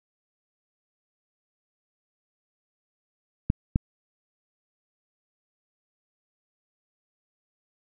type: clicks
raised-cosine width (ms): 5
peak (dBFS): -8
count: 2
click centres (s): 3.501 / 3.759
effects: none